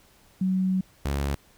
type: tone pair in turn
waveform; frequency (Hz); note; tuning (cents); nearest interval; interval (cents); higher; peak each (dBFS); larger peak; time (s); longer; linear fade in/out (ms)
sine / sawtooth; 187.3 / 70.16; F#3 / C#2; +21 / +21; octave + perfect fourth; 1700; first; -21; neither; 0.41-0.81 / 1.05-1.35; first; 5
effects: pink hiss -58 dBFS RMS until 1.57 s